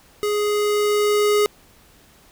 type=tone with level ramp; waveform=square; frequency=416.5 Hz; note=G#4; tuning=5 cents sharp; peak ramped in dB=-20 to -15 dBFS; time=0.23-1.46 s; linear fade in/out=0 ms; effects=pink hiss -52 dBFS RMS until 2.31 s

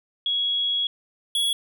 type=tone pair in turn; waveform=sine / square; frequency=3332 / 3357 Hz; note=G#7 / G#7; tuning=+5 / +18 cents; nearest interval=unison; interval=13 cents; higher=second; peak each=-21 dBFS; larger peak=neither; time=0.26-0.87 / 1.35-1.53 s; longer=first; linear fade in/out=2 ms; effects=none

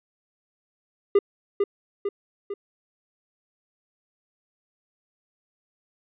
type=tone with echo; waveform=triangle; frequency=402.5 Hz; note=G4; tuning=46 cents sharp; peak=-11 dBFS; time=1.15-1.19 s; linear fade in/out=5 ms; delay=450 ms; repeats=3; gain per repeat=-5 dB; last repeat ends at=2.54 s; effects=resampled to 8000 Hz

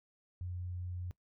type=tone; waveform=sine; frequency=89.5 Hz; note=F2; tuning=43 cents sharp; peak=-38 dBFS; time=0.41-1.11 s; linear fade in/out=0 ms; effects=noise-tail reverb RT60 0.1 s tail -19 dB re dry

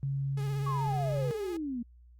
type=tone; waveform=sine; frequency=137.7 Hz; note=C#3; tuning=11 cents flat; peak=-29 dBFS; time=0.03-1.31 s; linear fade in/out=0 ms
type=tone with vibrato; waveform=sawtooth; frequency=417.2 Hz; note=G#4; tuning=8 cents sharp; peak=-38 dBFS; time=0.37-1.57 s; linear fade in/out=5 ms; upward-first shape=triangle; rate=16 Hz; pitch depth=51 cents each way
type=exponential sweep; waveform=sine; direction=down; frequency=1146 to 227.9 Hz; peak=-32 dBFS; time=0.66-1.83 s; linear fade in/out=10 ms
effects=added 60 Hz sine -53 dBFS peak until 2.19 s + Opus 32 kbps

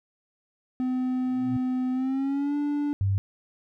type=tone with pitch glide; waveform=triangle; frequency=254.8 to 291 Hz; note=C4 to D4; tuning=-46 to -16 cents; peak=-22 dBFS; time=0.8-2.93 s; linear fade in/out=0 ms; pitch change=+230 cents; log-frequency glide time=1.92-2.56 s
type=tone with exponential growth; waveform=sine; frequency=120.7 Hz; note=B2; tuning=39 cents flat; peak=-26 dBFS; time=1.21-1.57 s; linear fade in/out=5 ms; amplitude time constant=77 ms
type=tone; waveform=sine; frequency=98 Hz; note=G2; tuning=in tune; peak=-21 dBFS; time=3.01-3.18 s; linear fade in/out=0 ms
effects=none

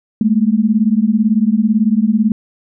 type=beating tone pair; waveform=sine; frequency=207.7 / 225.7 Hz; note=G#3 / A3; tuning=0 / +44 cents; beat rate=18 Hz; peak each=-13 dBFS; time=0.21-2.32 s; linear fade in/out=2 ms; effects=none

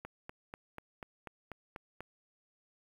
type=click train; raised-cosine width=0.5 ms; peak=-28 dBFS; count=9; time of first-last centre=0.05-2.006 s; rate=4.09 Hz; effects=9-bit

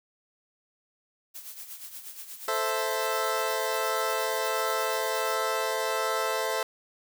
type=noise with tremolo; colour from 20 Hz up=blue; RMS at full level=-40 dBFS; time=1.34-5.36 s; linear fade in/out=20 ms; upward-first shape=sine; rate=8.4 Hz; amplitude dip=60%
type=chord; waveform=20% pulse; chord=A minor; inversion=none; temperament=equal; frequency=440 / 523.3 / 659.3 Hz; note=A4 / C5 / E5; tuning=0 / 0 / 0 cents; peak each=-26 dBFS; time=2.48-6.63 s; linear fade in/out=2 ms
effects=none

